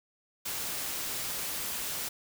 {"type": "noise", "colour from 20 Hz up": "white", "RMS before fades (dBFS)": -35, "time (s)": [0.45, 2.09], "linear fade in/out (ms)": 10, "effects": []}